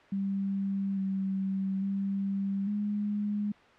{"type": "tone with pitch steps", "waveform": "sine", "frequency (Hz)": [196.2, 192.7, 196.6, 206.9], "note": ["G3", "G3", "G3", "G#3"], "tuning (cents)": [2, -29, 5, -6], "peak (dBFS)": -28, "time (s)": [0.12, 3.52], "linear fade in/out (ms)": 5, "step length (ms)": 850, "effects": ["white hiss -56 dBFS RMS until 3.78 s", "low-pass 2000 Hz 12 dB/octave"]}